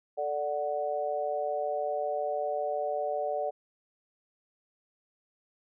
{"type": "chord", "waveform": "sine", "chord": "D major", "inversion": "second", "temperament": "equal", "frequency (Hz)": [440, 587.3, 740], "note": ["A4", "D5", "F#5"], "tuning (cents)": [0, 0, 0], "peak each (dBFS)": [-36, -31, -33], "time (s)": [0.17, 3.51], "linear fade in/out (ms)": 20, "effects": []}